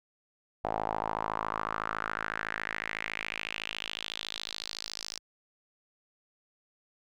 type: tone with band-pass filter sweep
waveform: sawtooth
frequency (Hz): 53.9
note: A1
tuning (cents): -35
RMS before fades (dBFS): -36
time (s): 0.64-5.19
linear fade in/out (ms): 5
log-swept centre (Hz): 750 to 5400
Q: 3.7
effects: none